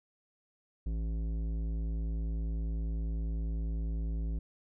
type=tone with tanh clipping; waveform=sine; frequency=55 Hz; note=A1; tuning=in tune; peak=-33 dBFS; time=0.86-4.39 s; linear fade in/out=5 ms; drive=13 dB; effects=none